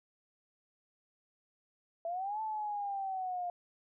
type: linear two-way sweep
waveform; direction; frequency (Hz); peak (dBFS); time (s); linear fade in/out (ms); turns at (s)
sine; up then down; 659.3 to 880 to 701; -34; 2.05-3.5; 2; 2.41
effects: none